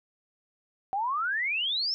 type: exponential sweep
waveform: sine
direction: up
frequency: 752 to 5490 Hz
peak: -26 dBFS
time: 0.93-1.94 s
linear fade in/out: 0 ms
effects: none